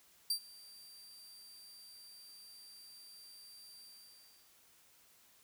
sawtooth tone with ADSR envelope, 4699 Hz, D8, in tune, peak -27 dBFS, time 0.3-4.55 s, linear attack 4 ms, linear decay 85 ms, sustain -24 dB, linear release 730 ms, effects white hiss -66 dBFS RMS until 5.43 s

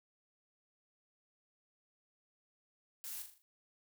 blue noise with echo, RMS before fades -45 dBFS, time 3.04-3.22 s, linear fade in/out 0 ms, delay 40 ms, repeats 5, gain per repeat -6 dB, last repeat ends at 3.42 s, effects none

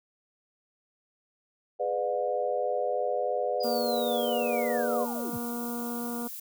sine chord, G# diminished seventh, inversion none, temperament just, 415.3 / 498.4 / 598 / 717.6 Hz, G#4 / B4 / D5 / F5, 0 / +16 / +31 / +47 cents, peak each -35 / -30 / -31 / -32 dBFS, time 1.79-5.06 s, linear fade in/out 20 ms
sine linear sweep, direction down, 4965 to 58.9 Hz, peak -36 dBFS, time 3.6-5.38 s, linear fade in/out 10 ms
violet noise, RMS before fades -40 dBFS, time 3.63-6.4 s, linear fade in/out 5 ms
harmonic tone, 237.6 Hz, A#3, 33 cents sharp, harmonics 1 / 2 / 3 / 4 / 5 / 6, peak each -33 / -39 / -43 / -45 / -47 / -49 dBFS, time 3.64-6.28 s, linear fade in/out 10 ms
effects none

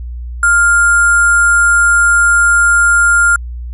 sine tone with sample-and-hold, 1400 Hz, F6, 4 cents sharp, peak -6 dBFS, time 0.43-3.36 s, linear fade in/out 2 ms, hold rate 8820 Hz, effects added 60 Hz sine -21 dBFS peak until 3.73 s + resampled to 32000 Hz

